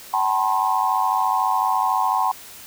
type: tone cluster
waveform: sine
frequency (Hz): 758 / 862 / 972 / 1066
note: F#5 / A5 / B5 / C6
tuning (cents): +42 / -36 / -28 / +32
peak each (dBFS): -23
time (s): 0.13-2.32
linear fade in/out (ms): 10
effects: white hiss -41 dBFS RMS until 2.66 s